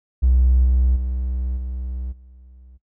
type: tone with level steps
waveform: triangle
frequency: 63 Hz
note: B1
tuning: 35 cents sharp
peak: -9 / -11 / -19 / -23 / -41 dBFS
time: 0.22-2.78 s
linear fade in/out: 20 ms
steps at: 0.64 / 0.95 / 1.56 / 2.11 s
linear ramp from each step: 20 ms
effects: noise-tail reverb RT60 0.1 s tail -19 dB re dry + tanh soft clip ceiling -8 dBFS